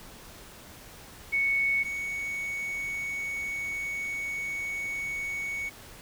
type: tone pair in turn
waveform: sine / triangle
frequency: 2217 / 2227 Hz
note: C#7 / C#7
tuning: 0 / +7 cents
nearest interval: unison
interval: 7 cents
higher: second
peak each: -23 / -29 dBFS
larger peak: first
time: 1.32-1.84 / 1.84-5.7 s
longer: second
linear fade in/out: 20 ms
effects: pink hiss -48 dBFS RMS until 6.01 s